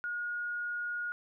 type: tone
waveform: sine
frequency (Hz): 1438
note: F#6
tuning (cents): -50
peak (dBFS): -33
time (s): 0.04-1.12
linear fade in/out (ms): 0
effects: none